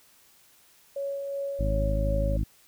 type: tone with tremolo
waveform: sine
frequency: 557 Hz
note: C#5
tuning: 8 cents sharp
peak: -28 dBFS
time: 0.96-2.37 s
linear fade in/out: 5 ms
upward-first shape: sine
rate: 2.7 Hz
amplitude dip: 30%
type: harmonic tone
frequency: 52.3 Hz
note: G#1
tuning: 13 cents sharp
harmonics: 1 / 2 / 3 / 4 / 5 / 6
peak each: -25 / -31 / -35 / -37 / -39 / -41 dBFS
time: 1.59-2.44 s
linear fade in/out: 10 ms
effects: white hiss -59 dBFS RMS until 2.67 s